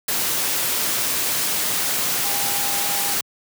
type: tone in noise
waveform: sine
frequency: 806 Hz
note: G5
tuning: 48 cents sharp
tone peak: -31 dBFS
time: 2.24-3.14 s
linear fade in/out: 5 ms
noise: white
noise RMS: -22 dBFS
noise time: 0.08-3.21 s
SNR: -12 dB
effects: high-pass 100 Hz 12 dB/octave